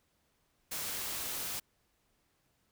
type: noise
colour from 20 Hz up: white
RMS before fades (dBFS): -38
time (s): 0.71-1.6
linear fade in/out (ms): 10
effects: pink hiss -75 dBFS RMS until 2.71 s